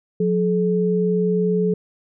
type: tone pair together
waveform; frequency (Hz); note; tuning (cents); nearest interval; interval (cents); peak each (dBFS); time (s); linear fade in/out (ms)
sine; 180 / 428.6; F#3 / A4; -47 / -45; octave + minor third; 1502; -19; 0.2-1.74; 5
effects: none